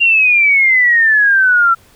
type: exponential sweep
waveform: sine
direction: down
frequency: 2795 to 1342 Hz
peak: -7 dBFS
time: 0-1.75 s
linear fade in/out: 20 ms
effects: pink hiss -48 dBFS RMS until 1.95 s